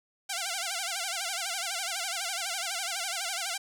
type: tone with vibrato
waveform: 5% pulse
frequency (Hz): 734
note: F#5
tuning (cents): -14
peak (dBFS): -19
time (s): 0.29-3.58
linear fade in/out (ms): 10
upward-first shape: sine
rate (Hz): 12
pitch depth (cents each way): 150
effects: none